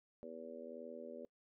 harmonic tone, 81.7 Hz, E2, 15 cents flat, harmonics 3 / 4 / 5 / 6 / 7, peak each -53 / -58 / -54 / -52 / -51 dBFS, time 0.23-1.25 s, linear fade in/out 0 ms, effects noise-tail reverb RT60 0.1 s tail -24 dB re dry

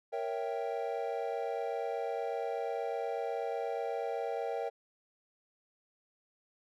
triangle chord, A# diminished seventh, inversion none, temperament equal, 466.2 / 554.4 / 659.3 / 784 Hz, A#4 / C#5 / E5 / G5, 0 / 0 / 0 / 0 cents, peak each -35 / -38 / -38 / -37 dBFS, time 0.12-4.7 s, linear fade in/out 20 ms, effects none

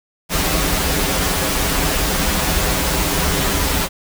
pink noise with comb filter, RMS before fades -18 dBFS, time 0.29-3.89 s, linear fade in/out 50 ms, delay 8.6 ms, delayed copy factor -0.8, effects none

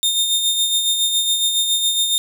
sawtooth tone with tremolo, 3645 Hz, A#7, 40 cents flat, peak -11 dBFS, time 0.03-2.18 s, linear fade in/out 0 ms, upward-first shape sine, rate 7.2 Hz, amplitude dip 45%, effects none

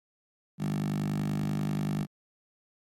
10% pulse tone with high-pass filter, 50.4 Hz, G1, 49 cents sharp, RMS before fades -30 dBFS, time 0.58-2.07 s, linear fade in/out 50 ms, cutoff 170 Hz, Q 6.7, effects MP3 64 kbps

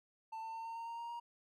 triangle tone with pitch steps, 891 / 898.2 / 905.5 / 912.9 / 920.3 / 927.8 / 935.3 / 942.9 Hz, A5 / A5 / A5 / A#5 / A#5 / A#5 / A#5 / A#5, +22 / +35 / +49 / -36 / -22 / -8 / +6 / +20 cents, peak -40 dBFS, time 0.32-1.2 s, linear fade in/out 10 ms, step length 110 ms, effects none

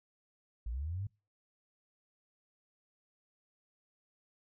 sine linear sweep, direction up, 51 to 105.5 Hz, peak -35 dBFS, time 0.66-1.07 s, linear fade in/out 5 ms, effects noise-tail reverb RT60 0.3 s tail -25 dB re dry

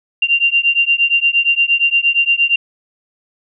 sine beating tone pair, 2772 / 2780.6 Hz, F7 / F7, -14 / -8 cents, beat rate 8.6 Hz, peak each -14 dBFS, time 0.22-2.56 s, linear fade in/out 5 ms, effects none

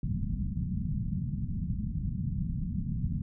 white low-pass noise, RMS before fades -32 dBFS, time 0.03-3.22 s, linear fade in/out 2 ms, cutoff 210 Hz, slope 48 dB/octave, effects none

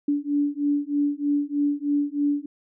sine beating tone pair, 287.4 / 290.6 Hz, D4 / D4, -37 / -18 cents, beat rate 3.2 Hz, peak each -24 dBFS, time 0.08-2.46 s, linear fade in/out 5 ms, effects none

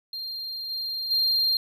triangle tone with level steps, 4192 Hz, C8, 2 cents sharp, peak -30 / -27 / -19 dBFS, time 0.13-1.57 s, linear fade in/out 2 ms, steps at 0.69 / 1.1 s, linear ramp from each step 20 ms, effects none

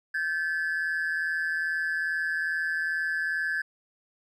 triangle ring-modulated tone, 1638 Hz, G#6, 24 cents flat, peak -20 dBFS, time 0.14-3.62 s, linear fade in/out 10 ms, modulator 81.2 Hz, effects tanh soft clip ceiling -21 dBFS

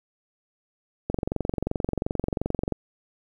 click train, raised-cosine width 2 ms, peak -12 dBFS, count 38, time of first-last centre 1.1-2.723 s, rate 22.8 Hz, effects 9-bit

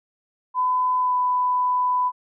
sine tone with pitch glide, 1007 to 997.2 Hz, B5 to B5, +33 to +16 cents, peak -18 dBFS, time 0.54-2.12 s, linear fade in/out 50 ms, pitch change -17 cents, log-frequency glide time 0.99-1.14 s, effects none

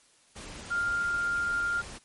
sine tone in noise, 1400 Hz, F6, 4 cents sharp, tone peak -26 dBFS, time 0.7-1.82 s, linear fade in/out 20 ms, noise pink, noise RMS -43 dBFS, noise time 0.35-1.99 s, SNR +14 dB, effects white hiss -62 dBFS RMS until 2.04 s + MP3 48 kbps

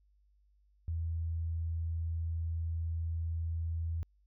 sine tone, 82.41 Hz, E2, in tune, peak -32 dBFS, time 0.88-4.03 s, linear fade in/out 0 ms, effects added 50 Hz sine -65 dBFS peak until 4.26 s

